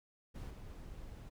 brown noise with level steps, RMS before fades -45 / -49 dBFS, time 0.34-1.3 s, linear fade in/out 20 ms, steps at 0.5 s, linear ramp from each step 10 ms, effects none

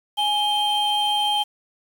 triangle tone pair together, 835 / 3153 Hz, G#5 / G7, +9 / +9 cents, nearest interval octave + major seventh, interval 2300 cents, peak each -20 dBFS, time 0.17-1.44 s, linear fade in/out 20 ms, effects 7-bit

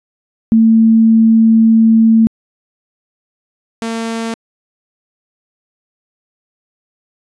sine / sawtooth tone pair in turn, 224.3 / 227.4 Hz, A3 / A#3, +34 / -43 cents, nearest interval unison, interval 23 cents, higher second, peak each -5 / -14 dBFS, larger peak first, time 0.52-2.27 / 3.82-4.34 s, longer first, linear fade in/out 0 ms, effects resampled to 22050 Hz

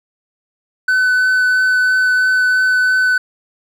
triangle tone with vibrato, 1507 Hz, F#6, 31 cents sharp, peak -9 dBFS, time 0.88-3.18 s, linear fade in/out 5 ms, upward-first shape triangle, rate 3 Hz, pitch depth 10 cents each way, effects none

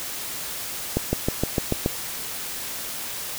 accelerating click train, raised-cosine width 2 ms, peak -7 dBFS, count 7, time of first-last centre 0.97-1.861 s, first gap 160 ms, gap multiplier 0.97, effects white hiss -32 dBFS RMS until 3.38 s

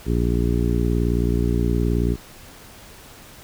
harmonic tone, 58.9 Hz, A#1, 19 cents sharp, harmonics 1 / 2 / 3 / 4 / 5 / 6 / 7, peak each -21 / -24 / -26 / -27 / -28 / -29 / -29 dBFS, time 0.05-2.17 s, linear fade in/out 50 ms, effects pink hiss -44 dBFS RMS until 3.43 s

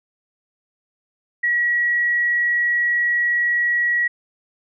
sine tone, 1919 Hz, A#6, 50 cents sharp, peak -16 dBFS, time 1.43-4.08 s, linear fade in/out 10 ms, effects none

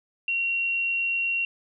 sine tone, 2744 Hz, F7, 31 cents flat, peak -23 dBFS, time 0.28-1.45 s, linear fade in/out 2 ms, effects none

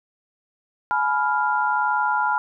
sine chord, F diminished, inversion first, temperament equal with one note detuned, 846.1 / 987.8 / 1396.9 Hz, Ab5 / Cb6 / F6, +32 / 0 / 0 cents, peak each -23 dBFS, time 0.91-2.38 s, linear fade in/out 0 ms, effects none

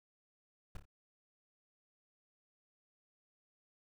brown noise with echo, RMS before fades -40 dBFS, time 0.75-0.77 s, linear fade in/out 5 ms, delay 28 ms, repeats 3, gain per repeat -7 dB, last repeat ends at 0.854 s, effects none

